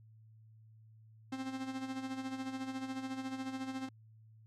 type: tone with tremolo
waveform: 45% pulse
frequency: 263.6 Hz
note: C4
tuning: 13 cents sharp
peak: -36 dBFS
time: 1.32-3.89 s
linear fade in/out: 5 ms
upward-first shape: sine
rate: 14 Hz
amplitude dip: 60%
effects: added 110 Hz sine -57 dBFS peak until 4.46 s + low-pass 7000 Hz 12 dB/octave